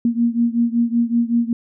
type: beating tone pair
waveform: sine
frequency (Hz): 233.1 / 238.4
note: A#3 / A#3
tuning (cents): 0 / +39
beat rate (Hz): 5.3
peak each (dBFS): -17 / -19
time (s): 0.05-1.53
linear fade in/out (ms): 2
effects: none